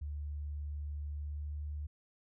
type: tone with pitch glide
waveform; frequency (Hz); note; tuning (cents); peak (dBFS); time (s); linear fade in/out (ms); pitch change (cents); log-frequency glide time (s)
sine; 73.42 to 74.19; D2 to D2; 0 to +18; -37; 0.01-1.87; 10; +18; 1.11-1.63
effects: none